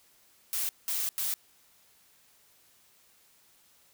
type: noise bursts at uneven times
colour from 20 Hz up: blue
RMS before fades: -31 dBFS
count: 3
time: 0.53-0.69 / 0.88-1.09 / 1.18-1.34 s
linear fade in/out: 0 ms
effects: white hiss -63 dBFS RMS until 3.93 s